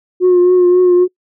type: tone with vibrato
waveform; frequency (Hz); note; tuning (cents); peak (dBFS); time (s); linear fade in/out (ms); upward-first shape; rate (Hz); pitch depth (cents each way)
sine; 360; F#4; -47; -4; 0.2-1.08; 50; triangle; 3.7; 33
effects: noise-tail reverb RT60 0.1 s tail -25 dB re dry + tanh soft clip ceiling -4 dBFS